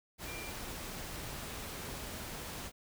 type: tone in noise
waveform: sine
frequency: 2377 Hz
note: D7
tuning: 20 cents sharp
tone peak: -46 dBFS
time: 0.25-0.53 s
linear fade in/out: 50 ms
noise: pink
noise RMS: -43 dBFS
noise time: 0.18-2.72 s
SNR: -6 dB
effects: none